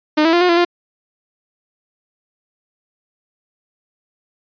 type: tone with pitch steps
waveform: sawtooth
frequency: 305 / 327.3 / 347.1 / 359.3 / 341.2 / 349.4 Hz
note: D#4 / E4 / F4 / F4 / F4 / F4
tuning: -34 / -12 / -11 / +49 / -40 / +1 cents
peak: -7 dBFS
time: 0.17-0.65 s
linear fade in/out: 10 ms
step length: 80 ms
effects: resampled to 11025 Hz